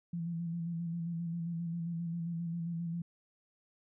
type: tone with vibrato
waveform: sine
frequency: 168.7 Hz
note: E3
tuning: 40 cents sharp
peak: -34 dBFS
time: 0.13-3.02 s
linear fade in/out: 5 ms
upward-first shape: square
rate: 7.5 Hz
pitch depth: 30 cents each way
effects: none